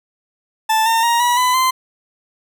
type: tone with pitch steps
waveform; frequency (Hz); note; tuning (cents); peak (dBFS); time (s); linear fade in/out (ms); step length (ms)
40% pulse; 880 / 908.9 / 938.8 / 969.7 / 1001.6 / 1034.5; A5 / A#5 / A#5 / B5 / B5 / C6; 0 / -44 / +12 / -32 / +24 / -20; -12; 0.69-1.71; 10; 170
effects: none